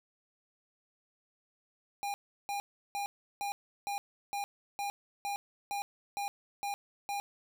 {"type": "tone bursts", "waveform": "square", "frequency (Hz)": 808, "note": "G#5", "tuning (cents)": -48, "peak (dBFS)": -34, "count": 12, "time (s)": [2.03, 7.2], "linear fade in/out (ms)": 0, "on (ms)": 110, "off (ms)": 350, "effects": []}